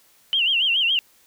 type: tone with vibrato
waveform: sine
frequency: 2960 Hz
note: F#7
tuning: in tune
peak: -17 dBFS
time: 0.33-0.99 s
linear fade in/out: 0 ms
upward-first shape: sine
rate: 7.1 Hz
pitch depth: 160 cents each way
effects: white hiss -57 dBFS RMS until 1.26 s